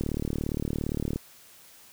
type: click train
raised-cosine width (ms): 3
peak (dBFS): -16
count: 44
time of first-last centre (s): 0.01-1.16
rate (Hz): 37.4
effects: white hiss -53 dBFS RMS until 1.92 s